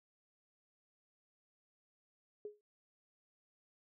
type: tone with exponential decay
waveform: sine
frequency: 417.8 Hz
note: G#4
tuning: 10 cents sharp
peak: -39 dBFS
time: 2.45-2.61 s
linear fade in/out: 2 ms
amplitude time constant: 33 ms
effects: none